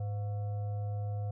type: tone with frequency modulation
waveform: sine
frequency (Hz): 103.83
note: G#2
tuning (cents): 0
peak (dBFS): -32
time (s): 0-1.31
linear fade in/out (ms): 5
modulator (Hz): 613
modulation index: 0.32
effects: none